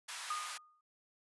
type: high-pass noise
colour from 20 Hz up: pink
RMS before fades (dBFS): -44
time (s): 0.08-0.58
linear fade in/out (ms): 10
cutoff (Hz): 980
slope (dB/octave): 24
type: tone with exponential decay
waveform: sine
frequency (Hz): 1228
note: D#6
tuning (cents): -23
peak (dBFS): -33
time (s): 0.3-0.81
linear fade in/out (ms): 5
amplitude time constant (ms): 110
effects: resampled to 24000 Hz